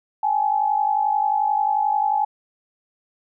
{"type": "tone pair together", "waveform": "sine", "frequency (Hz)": [802, 853.3], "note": ["G5", "G#5"], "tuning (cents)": [39, 47], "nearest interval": "minor second", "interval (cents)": 108, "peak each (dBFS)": [-22, -19], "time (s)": [0.23, 2.25], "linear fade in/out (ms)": 5, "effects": []}